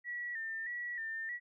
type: tone with vibrato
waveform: sine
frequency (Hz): 1864.7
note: A#6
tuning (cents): 0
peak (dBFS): -37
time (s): 0.04-1.4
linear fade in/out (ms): 50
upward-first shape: square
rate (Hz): 1.6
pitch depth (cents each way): 62
effects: none